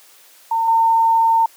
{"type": "tone with level steps", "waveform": "sine", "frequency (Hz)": 908, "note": "A#5", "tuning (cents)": -46, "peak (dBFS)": [-15, -11], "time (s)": [0.51, 1.46], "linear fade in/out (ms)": 5, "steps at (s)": 0.68, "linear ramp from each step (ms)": 2, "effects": ["white hiss -48 dBFS RMS until 1.56 s", "high-pass 400 Hz 12 dB/octave"]}